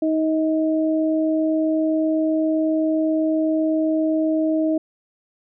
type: tone pair together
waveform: sine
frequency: 314.8 / 632.9 Hz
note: D#4 / D#5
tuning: +20 / +29 cents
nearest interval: octave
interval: 1209 cents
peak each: -18 / -23 dBFS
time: 0.02-4.78 s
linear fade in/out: 5 ms
effects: none